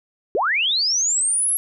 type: linear sweep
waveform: sine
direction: up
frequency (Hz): 340.9 to 11330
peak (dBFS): -17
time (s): 0.35-1.57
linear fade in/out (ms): 0
effects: none